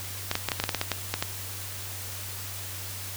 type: clicks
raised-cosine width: 0.2 ms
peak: -8 dBFS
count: 12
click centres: 0.314 / 0.354 / 0.487 / 0.518 / 0.6 / 0.639 / 0.692 / 0.747 / 0.814 / 0.917 / 1.14 / 1.225 s
effects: added 96 Hz sine -40 dBFS peak until 3.16 s + white hiss -38 dBFS RMS until 3.16 s